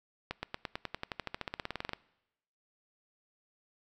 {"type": "accelerating click train", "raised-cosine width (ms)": 0.3, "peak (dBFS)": -19, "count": 23, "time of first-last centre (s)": [0.31, 1.934], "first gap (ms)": 120, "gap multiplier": 0.95, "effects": ["noise-tail reverb RT60 0.9 s tail -22 dB re dry"]}